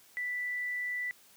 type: tone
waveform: sine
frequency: 1975.5 Hz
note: B6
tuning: in tune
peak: -32 dBFS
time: 0.17-1.11 s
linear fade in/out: 0 ms
effects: white hiss -60 dBFS RMS until 1.36 s + high-pass 80 Hz 12 dB/octave